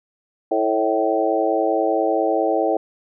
harmonic tone with a mistuned harmonic, 110 Hz, A2, in tune, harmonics 3 / 4 / 5 / 6 / 7, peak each -23 / -23 / -23 / -23 / -23 dBFS, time 0.51-2.77 s, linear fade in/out 5 ms, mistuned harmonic 6, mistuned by -39 cents, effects none

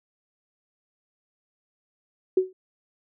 sine tone with exponential decay, 373.5 Hz, F#4, 16 cents sharp, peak -13 dBFS, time 2.37-2.53 s, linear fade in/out 5 ms, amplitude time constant 33 ms, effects none

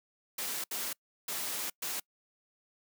white noise bursts at uneven times, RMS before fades -36 dBFS, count 4, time 0.38-0.64 / 0.71-0.93 / 1.28-1.7 / 1.82-2 s, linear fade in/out 5 ms, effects noise-tail reverb RT60 0.1 s tail -26 dB re dry + high-pass 200 Hz 12 dB/octave

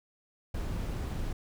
brown noise, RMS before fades -34 dBFS, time 0.54-1.33 s, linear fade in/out 5 ms, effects none

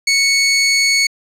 20% pulse tone, 2215 Hz, C#7, 2 cents flat, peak -6 dBFS, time 0.07-1.07 s, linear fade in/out 5 ms, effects low-pass 10000 Hz 12 dB/octave

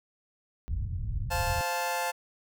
white low-pass noise, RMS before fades -32 dBFS, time 0.68-1.61 s, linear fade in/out 0 ms, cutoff 100 Hz, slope 24 dB/octave
sawtooth chord, F major, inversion second, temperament just, 523.8 / 698.5 / 873.1 Hz, C5 / F5 / A5, +2 / 0 / -14 cents, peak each -31 / -30 / -27 dBFS, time 1.3-2.12 s, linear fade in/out 20 ms
effects none

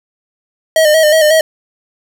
square tone with vibrato, 622 Hz, D#5, 1 cent flat, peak -7 dBFS, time 0.76-1.41 s, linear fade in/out 2 ms, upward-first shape square, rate 5.5 Hz, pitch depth 47 cents each way, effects none

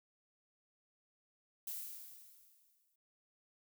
violet noise with exponential decay, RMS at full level -41 dBFS, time 1.67-2.96 s, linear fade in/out 5 ms, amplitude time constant 280 ms, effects noise-tail reverb RT60 0.1 s tail -26 dB re dry

